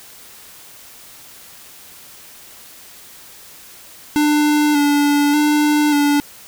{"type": "tone with vibrato", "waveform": "square", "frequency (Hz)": 293.7, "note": "D4", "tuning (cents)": 0, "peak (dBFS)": -13, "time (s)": [4.16, 6.2], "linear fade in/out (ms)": 0, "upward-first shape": "square", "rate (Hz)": 0.85, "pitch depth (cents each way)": 25, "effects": ["white hiss -41 dBFS RMS until 6.47 s"]}